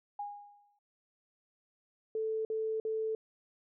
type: tone with exponential decay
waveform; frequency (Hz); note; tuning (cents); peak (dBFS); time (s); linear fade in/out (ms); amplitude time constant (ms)
sine; 819; G#5; -24; -34; 0.19-0.79; 5; 130
type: tone bursts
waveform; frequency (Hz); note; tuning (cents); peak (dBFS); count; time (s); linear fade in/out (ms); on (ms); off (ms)
sine; 440; A4; 0; -31; 3; 2.15-3.15; 2; 300; 50
effects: none